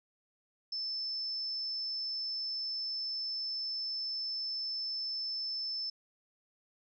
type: tone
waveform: sine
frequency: 5274 Hz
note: E8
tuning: in tune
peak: -34 dBFS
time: 0.72-5.9 s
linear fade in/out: 5 ms
effects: none